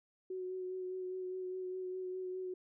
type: tone with vibrato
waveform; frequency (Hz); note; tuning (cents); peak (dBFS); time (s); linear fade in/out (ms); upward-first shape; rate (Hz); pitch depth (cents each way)
sine; 370; F#4; 0; -38; 0.3-2.54; 5; sine; 4.9; 18
effects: none